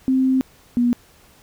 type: tone pair in turn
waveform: sine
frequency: 261.6 / 241.6 Hz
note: C4 / B3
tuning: 0 / -38 cents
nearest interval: minor second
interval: 138 cents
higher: first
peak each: -14 dBFS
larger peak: neither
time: 0.08-0.41 / 0.77-0.93 s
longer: first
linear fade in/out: 0 ms
effects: pink hiss -52 dBFS RMS until 1.42 s